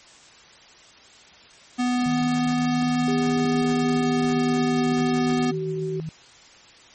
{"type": "tone", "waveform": "square", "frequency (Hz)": 247.4, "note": "B3", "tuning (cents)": 3, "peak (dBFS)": -21, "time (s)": [1.78, 5.52], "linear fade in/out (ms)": 20}
{"type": "tone with tremolo", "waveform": "sine", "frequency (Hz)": 158.7, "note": "D#3", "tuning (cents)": 35, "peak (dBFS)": -27, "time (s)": [2.06, 6.09], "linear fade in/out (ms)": 0, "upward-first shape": "sine", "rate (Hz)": 7.5, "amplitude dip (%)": 25}
{"type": "tone with pitch glide", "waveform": "sine", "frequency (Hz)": [401.1, 379], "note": ["G4", "F#4"], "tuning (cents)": [40, 42], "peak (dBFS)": -26, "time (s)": [3.08, 6], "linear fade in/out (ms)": 0, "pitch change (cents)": -98, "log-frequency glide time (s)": [3.61, 5.71]}
{"effects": ["white hiss -49 dBFS RMS until 6.94 s", "MP3 32 kbps"]}